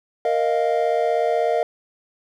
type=chord; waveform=triangle; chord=Bb suspended fourth; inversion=none; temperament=equal; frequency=466.2 / 622.3 / 698.5 Hz; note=Bb4 / Eb5 / F5; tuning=0 / 0 / 0 cents; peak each=-20 dBFS; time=0.25-1.63 s; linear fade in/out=2 ms; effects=none